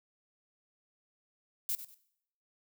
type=noise with echo; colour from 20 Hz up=violet; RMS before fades=-33 dBFS; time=1.69-1.75 s; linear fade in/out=0 ms; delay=97 ms; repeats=2; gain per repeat=-12 dB; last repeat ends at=1.944 s; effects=noise-tail reverb RT60 0.7 s tail -18 dB re dry